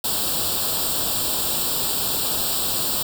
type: noise with comb filter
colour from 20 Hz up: white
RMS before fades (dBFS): -23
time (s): 0.04-3.03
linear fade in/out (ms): 5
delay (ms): 0.24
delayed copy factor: +0.85
effects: none